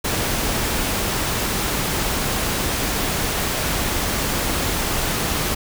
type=noise; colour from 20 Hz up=pink; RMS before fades=-22 dBFS; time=0.04-5.55 s; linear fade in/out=10 ms; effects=none